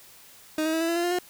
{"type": "tone with pitch steps", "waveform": "30% pulse", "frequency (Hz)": [311.1, 317.5, 323.9, 330.6, 337.3, 344.2, 351.2, 358.4], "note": ["D#4", "D#4", "E4", "E4", "E4", "F4", "F4", "F4"], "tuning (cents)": [0, 35, -30, 5, 40, -25, 10, 45], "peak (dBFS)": -21, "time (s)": [0.58, 1.188], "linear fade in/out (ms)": 2, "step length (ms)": 76, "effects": ["white hiss -51 dBFS RMS until 1.29 s"]}